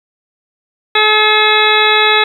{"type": "harmonic tone", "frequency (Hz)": 427.7, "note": "A4", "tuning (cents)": -49, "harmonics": [1, 2, 3, 4, 5, 6, 8, 9], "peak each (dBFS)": [-16, -16, -16, -16, -16, -16, -16, -16], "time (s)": [0.95, 2.24], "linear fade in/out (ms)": 5, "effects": ["7-bit"]}